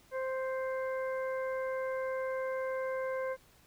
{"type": "harmonic tone", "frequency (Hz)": 523.3, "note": "C5", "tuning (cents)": 0, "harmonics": [1, 2, 3, 4], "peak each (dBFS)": [-33, -42, -44, -48], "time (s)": [0.11, 3.37], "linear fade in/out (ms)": 50, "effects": ["pink hiss -63 dBFS RMS until 3.66 s"]}